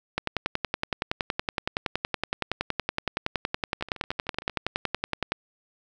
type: two click trains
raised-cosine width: 0.3 ms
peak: -9 / -24 dBFS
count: 56 / 11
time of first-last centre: 0.18-5.32 / 3.81-4.573 s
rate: 10.7 / 13.1 Hz
effects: none